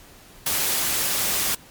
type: noise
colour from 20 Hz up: white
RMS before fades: -23 dBFS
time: 0.46-1.55 s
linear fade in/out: 5 ms
effects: pink hiss -48 dBFS RMS until 1.7 s + MP3 96 kbps